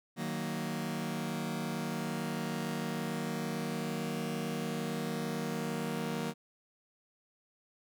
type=chord; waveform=sawtooth; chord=D# minor; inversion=none; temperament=just; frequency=155.56 / 186.68 / 233.3 Hz; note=D#3 / F#3 / A#3; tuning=0 / +16 / +2 cents; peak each=-35 / -35 / -33 dBFS; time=0.16-6.34 s; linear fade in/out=50 ms; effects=none